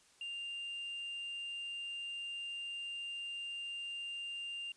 triangle tone with hard clipping, 2794 Hz, F7, in tune, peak -39 dBFS, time 0.21-4.72 s, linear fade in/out 2 ms, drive 1 dB, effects white hiss -66 dBFS RMS until 4.76 s + resampled to 22050 Hz

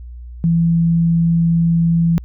sine tone, 167.4 Hz, E3, 27 cents sharp, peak -11 dBFS, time 0.44-2.18 s, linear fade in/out 0 ms, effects added 60 Hz sine -30 dBFS peak until 2.24 s

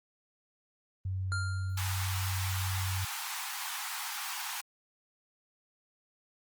sine tone, 94.2 Hz, F#2, 32 cents sharp, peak -31 dBFS, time 1.05-3.05 s, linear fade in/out 5 ms
square tone with exponential decay, 1396.9 Hz, F6, in tune, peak -32 dBFS, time 1.32-2.15 s, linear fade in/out 0 ms, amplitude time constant 180 ms
pink high-pass noise, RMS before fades -38 dBFS, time 1.77-4.61 s, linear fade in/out 5 ms, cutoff 770 Hz, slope 96 dB/octave
effects Opus 32 kbps

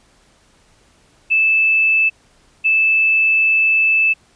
sine tone pair in turn, 2628 / 2628 Hz, E7 / E7, -6 / -6 cents, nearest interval unison, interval 0 cents, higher neither, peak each -11 dBFS, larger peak neither, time 1.3-2.1 / 2.64-4.14 s, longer second, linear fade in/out 20 ms, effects pink hiss -54 dBFS RMS until 4.35 s + resampled to 22050 Hz

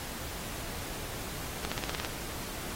accelerating click train, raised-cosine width 0.2 ms, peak -14 dBFS, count 8, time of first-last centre 1.65-2.048 s, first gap 66 ms, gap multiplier 0.95, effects pink hiss -40 dBFS RMS until 2.75 s + AAC 48 kbps

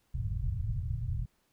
white low-pass noise, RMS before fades -33 dBFS, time 0.14-1.26 s, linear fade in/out 5 ms, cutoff 130 Hz, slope 48 dB/octave, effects pink hiss -73 dBFS RMS until 1.52 s

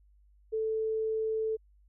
sine tone, 440 Hz, A4, in tune, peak -28 dBFS, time 0.52-1.57 s, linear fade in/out 20 ms, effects added 50 Hz sine -59 dBFS peak until 1.88 s

